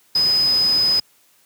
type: tone in noise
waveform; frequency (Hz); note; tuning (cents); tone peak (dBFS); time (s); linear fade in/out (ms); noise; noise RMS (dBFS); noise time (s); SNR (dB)
sine; 5030; D#8; +18; -14; 0.15-1; 5; pink; -32; 0.15-1; +15
effects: white hiss -57 dBFS RMS until 1.45 s + high-pass 100 Hz 12 dB/octave